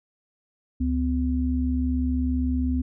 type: tone pair together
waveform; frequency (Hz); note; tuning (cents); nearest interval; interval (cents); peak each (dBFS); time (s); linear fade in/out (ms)
sine; 71.16 / 253.6; C#2 / B3; +46 / +46; octave + minor seventh; 2200; -24; 0.8-2.82; 10
effects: none